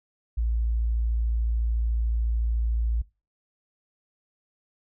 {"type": "tone", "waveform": "sine", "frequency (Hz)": 56.9, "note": "A#1", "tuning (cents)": -41, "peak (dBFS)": -22, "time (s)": [0.37, 3.02], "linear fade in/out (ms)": 10, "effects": ["noise-tail reverb RT60 0.3 s tail -22 dB re dry"]}